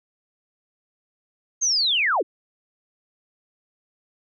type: linear sweep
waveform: sine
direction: down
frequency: 6500 to 242.2 Hz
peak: -18 dBFS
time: 1.61-2.23 s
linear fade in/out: 20 ms
effects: none